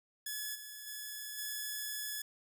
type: tone with level steps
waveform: 5% pulse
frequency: 1707 Hz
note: G#6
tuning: 47 cents sharp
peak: -27 / -35 / -31 / -27 dBFS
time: 0.26-2.22 s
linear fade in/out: 5 ms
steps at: 0.54 / 0.86 / 1.37 s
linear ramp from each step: 20 ms
effects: none